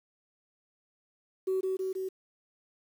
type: tone with echo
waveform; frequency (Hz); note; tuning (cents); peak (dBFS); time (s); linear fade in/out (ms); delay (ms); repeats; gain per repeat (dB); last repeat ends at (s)
sine; 378; F#4; +37; -25; 1.47-1.61; 10; 160; 3; -2; 2.09
effects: tanh soft clip ceiling -22 dBFS + 9-bit